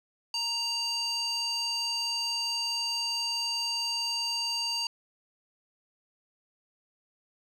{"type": "tone with band-pass filter", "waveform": "square", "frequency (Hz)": 932.3, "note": "A#5", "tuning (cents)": 0, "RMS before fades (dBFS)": -31, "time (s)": [0.34, 4.87], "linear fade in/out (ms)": 2, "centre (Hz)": 4500, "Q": 3.1, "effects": []}